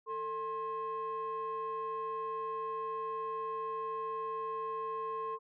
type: tone pair together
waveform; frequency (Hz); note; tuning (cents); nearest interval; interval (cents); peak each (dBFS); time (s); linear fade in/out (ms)
sine; 446.5 / 1062; A4 / C6; +25 / +25; octave + minor third; 1500; -38 / -35; 0.06-5.39; 50
effects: tanh soft clip ceiling -31 dBFS